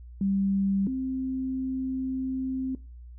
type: tone pair in turn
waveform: sine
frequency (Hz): 195.8 / 261.4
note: G3 / C4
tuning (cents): -2 / -1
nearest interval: perfect fourth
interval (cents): 501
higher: second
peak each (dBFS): -23 / -27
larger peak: first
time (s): 0.21-0.87 / 0.87-2.75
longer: second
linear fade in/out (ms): 2
effects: noise-tail reverb RT60 0.3 s tail -19 dB re dry + added 60 Hz sine -42 dBFS peak until 3.18 s